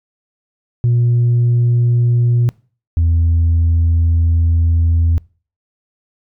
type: tone pair in turn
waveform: sine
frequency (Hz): 119.9 / 83.05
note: A#2 / E2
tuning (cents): +49 / +13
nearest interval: tritone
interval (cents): 636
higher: first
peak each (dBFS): -8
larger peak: neither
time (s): 0.84-2.49 / 2.97-5.18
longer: second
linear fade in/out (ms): 0
effects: noise-tail reverb RT60 0.4 s tail -25 dB re dry + tanh soft clip ceiling -8 dBFS